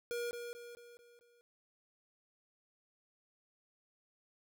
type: tone with echo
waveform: square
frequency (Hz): 476.7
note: A#4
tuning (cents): +39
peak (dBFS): -37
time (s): 0.11-0.31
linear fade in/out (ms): 0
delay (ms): 220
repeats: 5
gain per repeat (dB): -6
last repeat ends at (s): 1.41
effects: none